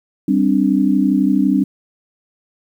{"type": "chord", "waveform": "sine", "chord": "G suspended fourth", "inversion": "none", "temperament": "equal", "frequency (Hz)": [196, 261.6, 293.7], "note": ["G3", "C4", "D4"], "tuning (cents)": [0, 0, 0], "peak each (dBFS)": -16, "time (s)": [0.28, 1.64], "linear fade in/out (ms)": 5, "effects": ["8-bit"]}